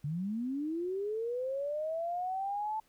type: linear sweep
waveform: sine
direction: up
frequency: 138.59 to 880 Hz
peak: -32 dBFS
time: 0.04-2.8 s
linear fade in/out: 5 ms
effects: pink hiss -69 dBFS RMS until 2.88 s